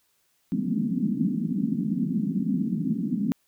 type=band-pass noise; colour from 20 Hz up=white; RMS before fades=-26 dBFS; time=0.52-3.32 s; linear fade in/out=0 ms; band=170 to 260 Hz; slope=48 dB/octave; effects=white hiss -69 dBFS RMS until 3.47 s